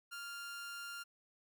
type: tone with amplitude modulation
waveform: sawtooth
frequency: 1396.9 Hz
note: F6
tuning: in tune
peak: -39 dBFS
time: 0.11-1.04 s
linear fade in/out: 20 ms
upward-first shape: sine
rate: 282 Hz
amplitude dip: 30%
effects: none